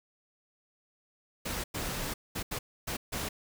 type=noise bursts at uneven times; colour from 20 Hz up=pink; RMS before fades=-35 dBFS; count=6; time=1.45-1.64 / 1.74-2.14 / 2.35-2.43 / 2.51-2.59 / 2.87-2.97 / 3.12-3.29 s; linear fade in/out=10 ms; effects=none